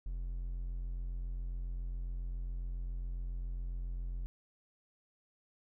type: tone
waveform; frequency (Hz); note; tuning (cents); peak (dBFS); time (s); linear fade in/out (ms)
triangle; 43.65; F1; 0; -34; 0.06-4.26; 0
effects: none